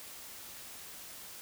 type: silence
effects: white hiss -48 dBFS RMS until 1.41 s